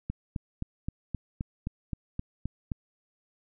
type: click train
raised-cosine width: 5 ms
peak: -19 dBFS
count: 11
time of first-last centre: 0.1-2.718 s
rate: 3.82 Hz
effects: none